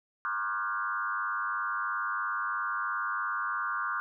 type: tone with frequency modulation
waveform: sine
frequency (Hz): 1298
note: E6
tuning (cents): -27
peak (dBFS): -29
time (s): 0.25-4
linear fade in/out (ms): 0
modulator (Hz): 103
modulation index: 2.4
effects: none